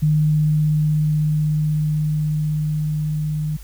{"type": "tone with level ramp", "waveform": "sine", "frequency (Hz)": 152.7, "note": "D#3", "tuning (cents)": -32, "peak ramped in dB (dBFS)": [-13, -20], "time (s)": [0.02, 3.57], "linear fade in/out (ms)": 10, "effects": ["added 50 Hz sine -35 dBFS peak until 3.63 s", "white hiss -48 dBFS RMS until 3.63 s"]}